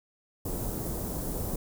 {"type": "band-stop noise", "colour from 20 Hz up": "pink", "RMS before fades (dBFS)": -33, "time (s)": [0.45, 1.56], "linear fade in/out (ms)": 5, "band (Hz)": [600, 11000], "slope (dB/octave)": 12, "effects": []}